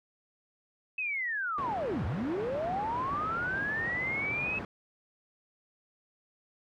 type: linear two-way sweep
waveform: sine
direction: down then up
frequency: 2600 to 66.6 to 2600 Hz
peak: -30 dBFS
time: 0.98-4.59 s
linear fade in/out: 5 ms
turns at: 2.05 s
type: band-pass noise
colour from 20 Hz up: pink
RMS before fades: -40 dBFS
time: 1.58-4.65 s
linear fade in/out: 2 ms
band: 100 to 1500 Hz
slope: 12 dB/octave
effects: none